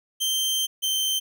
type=tone pair in turn; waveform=sawtooth; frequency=3136 / 3113 Hz; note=G7 / G7; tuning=0 / -13 cents; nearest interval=unison; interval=13 cents; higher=first; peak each=-19 dBFS; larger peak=neither; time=0.2-0.67 / 0.82-1.2 s; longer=first; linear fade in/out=20 ms; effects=none